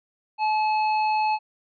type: tone with tanh clipping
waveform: sine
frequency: 860 Hz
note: A5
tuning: 40 cents flat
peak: -22 dBFS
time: 0.38-1.39 s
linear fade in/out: 50 ms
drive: 13 dB
effects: resampled to 11025 Hz